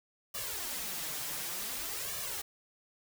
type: noise with flanger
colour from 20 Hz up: white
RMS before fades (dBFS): -38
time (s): 0.34-2.42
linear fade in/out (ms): 10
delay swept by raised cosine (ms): 1.7 to 6.8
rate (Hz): 0.55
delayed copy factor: +0.8
effects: none